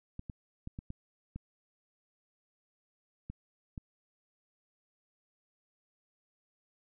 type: clicks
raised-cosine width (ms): 5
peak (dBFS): -28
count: 8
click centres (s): 0.194 / 0.298 / 0.674 / 0.789 / 0.904 / 1.36 / 3.3 / 3.778
effects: none